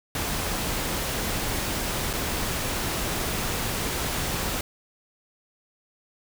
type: noise with dropouts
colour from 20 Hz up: pink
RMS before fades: -28 dBFS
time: 0.15-4.61 s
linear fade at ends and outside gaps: 2 ms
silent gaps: 2.131-2.135 s
effects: none